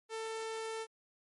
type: tone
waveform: sawtooth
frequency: 445.6 Hz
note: A4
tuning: 22 cents sharp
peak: -34 dBFS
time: 0.09-0.87 s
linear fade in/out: 50 ms
effects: MP3 48 kbps

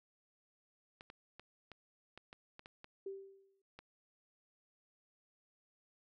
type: clicks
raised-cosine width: 0.3 ms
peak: -35 dBFS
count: 10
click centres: 1.009 / 1.101 / 1.396 / 1.717 / 2.176 / 2.329 / 2.594 / 2.659 / 2.844 / 3.79 s
type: tone with exponential decay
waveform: sine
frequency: 390 Hz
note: G4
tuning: 9 cents flat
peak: -39 dBFS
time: 3.06-3.62 s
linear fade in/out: 5 ms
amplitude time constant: 120 ms
effects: none

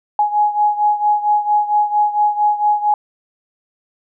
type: beating tone pair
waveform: sine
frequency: 835 / 839.4 Hz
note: G#5 / G#5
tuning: +9 / +18 cents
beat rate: 4.4 Hz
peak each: -14 / -18 dBFS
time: 0.19-2.94 s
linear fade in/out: 2 ms
effects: none

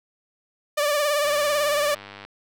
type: tone with vibrato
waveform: sawtooth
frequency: 587.3 Hz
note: D5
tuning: in tune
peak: -16 dBFS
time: 0.77-1.95 s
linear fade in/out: 10 ms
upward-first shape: triangle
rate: 18 Hz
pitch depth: 64 cents each way
type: click train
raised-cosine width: 0.3 ms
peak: -23 dBFS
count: 101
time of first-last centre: 1.25-2.25 s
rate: 100 Hz
effects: none

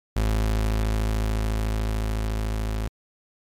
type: tone with level ramp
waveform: 35% pulse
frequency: 53.8 Hz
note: A1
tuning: 38 cents flat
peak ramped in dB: -18 to -23 dBFS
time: 0.16-2.88 s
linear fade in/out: 5 ms
effects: MP3 96 kbps

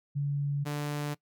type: tone pair in turn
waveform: sine / sawtooth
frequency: 142.7 / 146.88 Hz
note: D3 / D3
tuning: -49 / +1 cents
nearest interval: unison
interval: 50 cents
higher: second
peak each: -27 dBFS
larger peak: neither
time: 0.15-0.65 / 0.65-1.15 s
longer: neither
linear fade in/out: 20 ms
effects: noise-tail reverb RT60 0.1 s tail -21 dB re dry

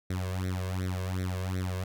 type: tone with flanger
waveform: sawtooth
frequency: 92.5 Hz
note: F#2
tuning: in tune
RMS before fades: -32 dBFS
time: 0.1-1.84 s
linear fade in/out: 5 ms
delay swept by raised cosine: 0.51 to 1.91 ms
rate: 2.7 Hz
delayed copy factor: +0.95
effects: none

